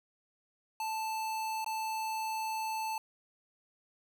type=tone with dropouts; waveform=square; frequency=880 Hz; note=A5; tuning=in tune; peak=-34 dBFS; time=0.8-2.98 s; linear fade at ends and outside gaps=2 ms; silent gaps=1.645-1.662 s; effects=none